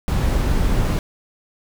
brown noise, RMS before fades -18 dBFS, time 0.08-0.99 s, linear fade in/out 0 ms, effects none

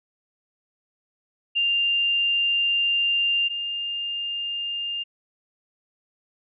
sine tone pair in turn, 2794 / 2807 Hz, F7 / F7, 0 / +8 cents, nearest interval unison, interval 8 cents, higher second, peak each -19 / -26 dBFS, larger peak first, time 1.55-3.49 / 3.49-5.04 s, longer first, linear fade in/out 20 ms, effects none

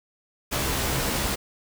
pink noise with comb filter, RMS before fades -26 dBFS, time 0.51-1.36 s, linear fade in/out 20 ms, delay 15 ms, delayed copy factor +0.5, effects none

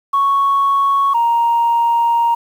sine tone pair in turn, 1108.7 / 934.5 Hz, C#6 / A#5, 0 / +4 cents, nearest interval minor third, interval 296 cents, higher first, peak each -10 dBFS, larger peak neither, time 0.13-1.14 / 1.14-2.35 s, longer second, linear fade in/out 10 ms, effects tanh soft clip ceiling -7 dBFS + 7-bit

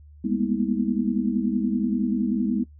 sine tone cluster, 202.5 / 213.2 / 238.1 / 248.6 / 320.3 Hz, G#3 / G#3 / A#3 / B3 / E4, -43 / +46 / +37 / +12 / -50 cents, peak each -26 / -30 / -27 / -27 / -29 dBFS, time 0.24-2.64 s, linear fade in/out 10 ms, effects noise-tail reverb RT60 0.1 s tail -17 dB re dry + added 74 Hz sine -45 dBFS peak until 2.79 s

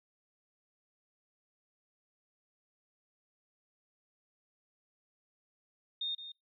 sine tone with echo, 3669 Hz, A#7, 28 cents flat, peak -33 dBFS, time 6.01-6.15 s, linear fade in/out 5 ms, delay 170 ms, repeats 1, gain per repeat -10 dB, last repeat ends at 6.32 s, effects noise-tail reverb RT60 0.2 s tail -25 dB re dry

